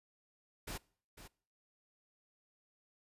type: noise with echo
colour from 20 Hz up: pink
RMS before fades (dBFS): -43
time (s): 0.67-0.78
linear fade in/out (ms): 10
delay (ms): 500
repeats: 1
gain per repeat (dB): -11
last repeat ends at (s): 1.28
effects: noise-tail reverb RT60 0.5 s tail -24 dB re dry + resampled to 32000 Hz